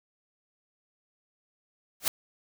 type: noise with exponential growth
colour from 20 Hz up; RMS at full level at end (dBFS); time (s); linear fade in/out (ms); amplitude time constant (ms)
white; -20; 2-2.08; 1; 16
effects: none